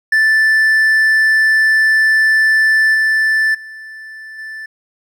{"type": "tone with level steps", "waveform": "triangle", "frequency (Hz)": 1760, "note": "A6", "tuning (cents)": 0, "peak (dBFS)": [-7, -9, -28, -24], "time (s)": [0.12, 4.66], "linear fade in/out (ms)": 5, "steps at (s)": [2.94, 3.54, 4.38], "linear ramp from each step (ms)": 10, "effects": []}